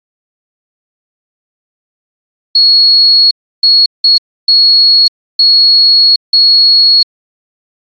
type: tone bursts at uneven times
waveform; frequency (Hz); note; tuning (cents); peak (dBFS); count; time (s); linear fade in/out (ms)
sine; 4336; C#8; -39; -3; 6; 2.55-3.31 / 3.63-3.86 / 4.04-4.18 / 4.48-5.08 / 5.39-6.16 / 6.33-7.03; 5
effects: AAC 48 kbps